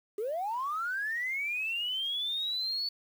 triangle linear sweep, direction up, 392 to 4482 Hz, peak -27 dBFS, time 0.18-2.89 s, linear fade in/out 5 ms, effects tanh soft clip ceiling -28 dBFS + 9-bit

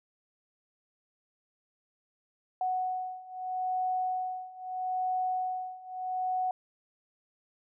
sine beating tone pair, 740 / 740.78 Hz, F#5 / F#5, 0 / +2 cents, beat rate 0.78 Hz, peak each -34 / -32 dBFS, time 2.61-6.51 s, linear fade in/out 2 ms, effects none

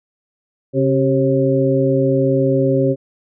harmonic tone with a mistuned harmonic, 135.1 Hz, C#3, 44 cents flat, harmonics 1 / 2 / 3 / 4, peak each -18 / -18 / -18 / -18 dBFS, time 0.73-2.96 s, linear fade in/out 50 ms, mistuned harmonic 3, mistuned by -60 cents, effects none

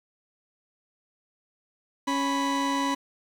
40% pulse tone pair together, 277.2 / 987.8 Hz, C#4 / B5, 0 / 0 cents, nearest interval octave + minor seventh, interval 2200 cents, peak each -26 dBFS, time 2.07-2.95 s, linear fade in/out 10 ms, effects low-pass 7000 Hz 12 dB/octave + 8-bit

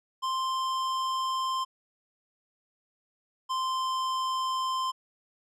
square tone pair in turn, 1046.5 / 1041.4 Hz, C6 / C6, 0 / -8 cents, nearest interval unison, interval 8 cents, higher first, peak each -28 dBFS, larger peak neither, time 0.22-1.65 / 3.49-4.92 s, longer neither, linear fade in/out 20 ms, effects low-pass 7000 Hz 12 dB/octave

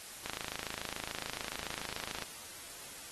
click train, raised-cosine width 0.2 ms, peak -19 dBFS, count 54, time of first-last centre 0.26-2.223 s, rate 27 Hz, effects white hiss -48 dBFS RMS until 3.11 s + AAC 32 kbps

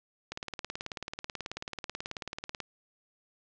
click train, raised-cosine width 0.2 ms, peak -19 dBFS, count 43, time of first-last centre 0.32-2.603 s, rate 18.4 Hz, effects low-pass 7000 Hz 12 dB/octave

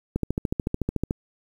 click train, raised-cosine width 3 ms, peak -11 dBFS, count 14, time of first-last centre 0.16-1.109 s, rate 13.7 Hz, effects 8-bit

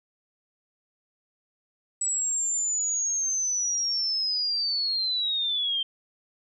sine linear sweep, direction down, 7880 to 3136 Hz, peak -24 dBFS, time 2.01-5.83 s, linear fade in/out 5 ms, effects none

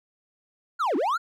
triangle linear two-way sweep, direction down then up, 1464 to 249 to 1464 Hz, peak -20 dBFS, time 0.79-1.18 s, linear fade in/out 20 ms, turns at 0.96 s, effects none

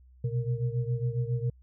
sine tone cluster, 121.1 / 128.4 / 463.5 Hz, B2 / C3 / A#4, -34 / -32 / -10 cents, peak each -29 / -31 / -38 dBFS, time 0.24-1.5 s, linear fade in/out 5 ms, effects added 63 Hz sine -53 dBFS peak until 1.62 s

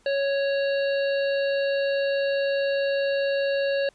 harmonic tone, 554.4 Hz, C#5, in tune, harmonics 1 / 3 / 5 / 7 / 8, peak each -22 / -32 / -36 / -39 / -40 dBFS, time 0.06-3.89 s, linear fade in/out 2 ms, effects pink hiss -61 dBFS RMS until 3.94 s + resampled to 22050 Hz

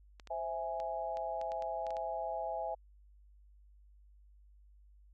clicks, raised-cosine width 0.2 ms, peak -33 dBFS, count 10, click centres 0.198 / 0.273 / 0.801 / 1.171 / 1.414 / 1.519 / 1.623 / 1.867 / 1.906 / 1.968 s
sine chord, C augmented, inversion none, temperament equal, 523.3 / 659.3 / 830.6 Hz, C5 / E5 / G#5, 0 / 0 / 0 cents, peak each -43 / -38 / -39 dBFS, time 0.3-2.75 s, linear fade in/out 10 ms
effects added 50 Hz sine -58 dBFS peak until 5.13 s

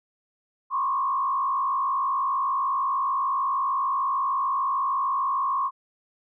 sine tone with frequency modulation, 1083 Hz, C#6, 41 cents flat, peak -22 dBFS, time 0.7-5.71 s, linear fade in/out 50 ms, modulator 53.3 Hz, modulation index 1.1, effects none

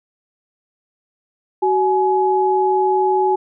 sine tone pair together, 376.2 / 843.6 Hz, F#4 / G#5, +29 / +27 cents, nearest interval octave + major second, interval 1398 cents, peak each -16 dBFS, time 1.62-3.36 s, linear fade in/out 10 ms, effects none

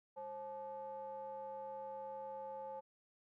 triangle ring-modulated tone, 164.81 Hz, E3, in tune, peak -39 dBFS, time 0.16-2.81 s, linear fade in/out 20 ms, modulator 699 Hz, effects none

